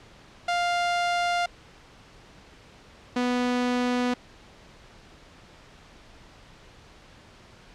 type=tone pair in turn; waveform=sawtooth; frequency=700 / 246.9 Hz; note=F5 / B3; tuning=+4 / 0 cents; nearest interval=octave + tritone; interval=1804 cents; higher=first; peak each=-19 dBFS; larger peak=neither; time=0.48-1.46 / 3.16-4.14 s; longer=neither; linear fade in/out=5 ms; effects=pink hiss -51 dBFS RMS until 7.74 s + low-pass 5000 Hz 12 dB/octave